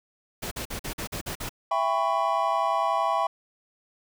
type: noise bursts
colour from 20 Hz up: pink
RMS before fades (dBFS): -33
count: 8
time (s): 0.42-1.494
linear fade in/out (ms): 10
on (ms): 94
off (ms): 46
type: chord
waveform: triangle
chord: C# half-diminished seventh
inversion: first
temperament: just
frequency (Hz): 665.2 / 798.3 / 997.9 / 1108.7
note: E5 / G5 / B5 / C#6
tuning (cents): +16 / +31 / +18 / 0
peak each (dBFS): -26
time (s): 1.71-3.27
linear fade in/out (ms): 5
effects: none